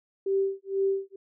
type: tone with tremolo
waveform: sine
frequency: 389.8 Hz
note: G4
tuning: 10 cents flat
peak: -21 dBFS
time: 0.26-1.16 s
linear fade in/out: 5 ms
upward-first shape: sine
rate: 2.1 Hz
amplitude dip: 100%
effects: none